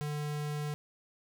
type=tone; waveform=square; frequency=148.5 Hz; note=D3; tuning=20 cents sharp; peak=-34 dBFS; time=0.01-0.74 s; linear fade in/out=0 ms; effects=none